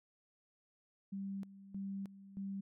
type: tone with tremolo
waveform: sine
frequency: 196 Hz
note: G3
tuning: in tune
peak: -39 dBFS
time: 1.12-2.61 s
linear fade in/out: 10 ms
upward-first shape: square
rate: 1.6 Hz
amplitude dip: 80%
effects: none